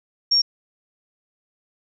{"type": "tone", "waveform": "sine", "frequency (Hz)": 5540, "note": "F8", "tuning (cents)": -15, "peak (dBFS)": -14, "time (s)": [0.31, 0.42], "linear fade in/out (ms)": 10, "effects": []}